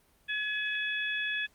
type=harmonic tone; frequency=849 Hz; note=G#5; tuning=38 cents sharp; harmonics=2 / 3 / 4; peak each=-32 / -35 / -37 dBFS; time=0.28-1.47 s; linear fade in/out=20 ms; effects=pink hiss -66 dBFS RMS until 1.54 s + Opus 32 kbps